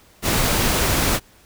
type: noise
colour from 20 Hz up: pink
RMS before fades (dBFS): -19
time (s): 0.22-1.2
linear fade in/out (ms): 50
effects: pink hiss -52 dBFS RMS until 1.45 s